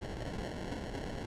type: noise with sample-and-hold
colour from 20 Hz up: pink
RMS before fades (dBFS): -40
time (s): 0.01-1.26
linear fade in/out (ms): 10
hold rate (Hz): 1225
effects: low-pass 7000 Hz 12 dB/octave